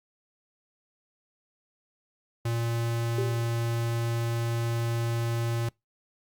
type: tone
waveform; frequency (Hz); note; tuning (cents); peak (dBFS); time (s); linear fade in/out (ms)
square; 116.54; A#2; 0; -27; 2.45-5.69; 5
type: tone with exponential decay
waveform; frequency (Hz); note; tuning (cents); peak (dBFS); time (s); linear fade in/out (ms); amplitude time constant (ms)
sine; 389.5; G4; -11; -25; 3.18-3.59; 5; 88
effects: noise-tail reverb RT60 0.2 s tail -26 dB re dry + Opus 48 kbps